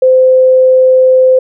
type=tone; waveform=sine; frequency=516 Hz; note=C5; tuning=24 cents flat; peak=-3 dBFS; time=0.02-1.39 s; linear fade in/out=5 ms; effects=none